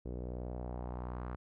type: tone with low-pass filter sweep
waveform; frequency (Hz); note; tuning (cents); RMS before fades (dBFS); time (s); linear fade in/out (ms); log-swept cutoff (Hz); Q
sawtooth; 61.3; B1; -12; -41; 0.05-1.36; 10; 430 to 1300; 2.1
effects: none